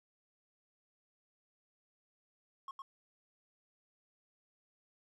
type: tone with echo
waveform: triangle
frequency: 1086 Hz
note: C#6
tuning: 36 cents flat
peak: -40 dBFS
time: 2.68-2.71 s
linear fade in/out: 2 ms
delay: 110 ms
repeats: 1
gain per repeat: -2 dB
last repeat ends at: 2.82 s
effects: none